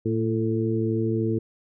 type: harmonic tone with a mistuned harmonic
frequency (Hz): 112.8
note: A2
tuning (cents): +44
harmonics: 1 / 2 / 3 / 4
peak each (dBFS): -26 / -28 / -26 / -29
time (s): 0.05-1.39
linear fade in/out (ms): 10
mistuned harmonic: 4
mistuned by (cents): -36
effects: none